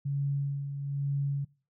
sine tone with tremolo, 140.5 Hz, C#3, 24 cents sharp, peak -26 dBFS, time 0.05-1.45 s, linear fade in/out 10 ms, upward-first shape sine, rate 1.1 Hz, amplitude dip 55%, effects noise-tail reverb RT60 0.4 s tail -24 dB re dry

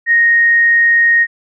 sine tone, 1864.7 Hz, A#6, in tune, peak -7 dBFS, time 0.06-1.27 s, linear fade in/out 50 ms, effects none

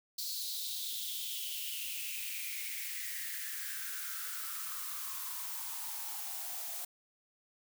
blue noise with high-pass filter sweep, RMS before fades -40 dBFS, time 0.18-6.85 s, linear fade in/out 5 ms, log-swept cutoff 4400 to 670 Hz, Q 6, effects none

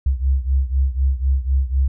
sine beating tone pair, 65.41 / 69.41 Hz, C2 / C#2, 0 / +3 cents, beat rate 4 Hz, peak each -17 / -20 dBFS, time 0.06-1.88 s, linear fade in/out 5 ms, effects none

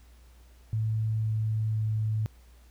sine tone with pitch steps, 110 / 109.37 / 108.74 Hz, A2 / A2 / A2, 0 / -10 / -20 cents, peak -25 dBFS, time 0.73-2.26 s, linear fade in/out 0 ms, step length 510 ms, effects added 60 Hz sine -52 dBFS peak until 2.7 s + pink hiss -63 dBFS RMS until 2.7 s

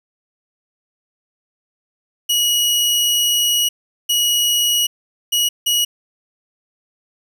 sawtooth tone bursts at uneven times, 2909 Hz, F#7, 30 cents flat, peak -11 dBFS, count 4, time 2.29-3.69 / 4.09-4.87 / 5.32-5.49 / 5.66-5.85 s, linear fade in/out 10 ms, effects none

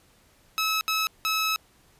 15% pulse tone bursts at uneven times, 1294 Hz, E6, 32 cents flat, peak -17 dBFS, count 3, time 0.58-0.81 / 0.88-1.07 / 1.25-1.56 s, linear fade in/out 0 ms, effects pink hiss -60 dBFS RMS until 1.99 s + resampled to 32000 Hz

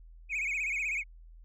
sine tone with vibrato, 2349 Hz, D7, in tune, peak -27 dBFS, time 0.29-1.04 s, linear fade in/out 50 ms, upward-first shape sine, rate 16 Hz, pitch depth 150 cents each way, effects tanh soft clip ceiling -29 dBFS + added 41 Hz sine -49 dBFS peak until 1.44 s

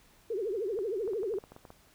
sine tone with vibrato, 415.3 Hz, G#4, in tune, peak -30 dBFS, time 0.3-1.39 s, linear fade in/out 5 ms, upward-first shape triangle, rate 13 Hz, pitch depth 270 cents each way
clicks, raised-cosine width 1 ms, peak -34 dBFS, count 11, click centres 0.789 / 1.077 / 1.134 / 1.232 / 1.339 / 1.385 / 1.439 / 1.52 / 1.564 / 1.652 / 1.704 s
effects pink hiss -62 dBFS RMS until 1.94 s

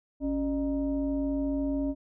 sine tone with frequency modulation, 278 Hz, C#4, 5 cents sharp, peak -26 dBFS, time 0.2-1.95 s, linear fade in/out 50 ms, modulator 330 Hz, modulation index 0.66, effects none

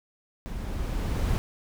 brown noise with level ramp, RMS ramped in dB -35 to -24 dBFS, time 0.46-1.38 s, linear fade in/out 0 ms, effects none

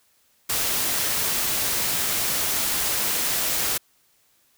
white noise, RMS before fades -24 dBFS, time 0.49-3.78 s, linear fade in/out 10 ms, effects white hiss -63 dBFS RMS until 4.57 s

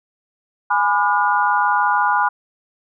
sine chord, G# diminished seventh, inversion none, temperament just, 830.6 / 996.7 / 1196.1 / 1435.3 Hz, G#5 / B5 / D6 / F6, 0 / +16 / +31 / +47 cents, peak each -19 / -18 / -23 / -20 dBFS, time 0.7-2.29 s, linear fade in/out 10 ms, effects none

